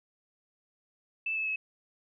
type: tone with pitch steps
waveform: sine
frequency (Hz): 2637 / 2608 / 2580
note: E7 / E7 / E7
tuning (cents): 0 / -19 / -38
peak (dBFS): -29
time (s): 1.26-1.56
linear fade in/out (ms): 5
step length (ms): 100
effects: none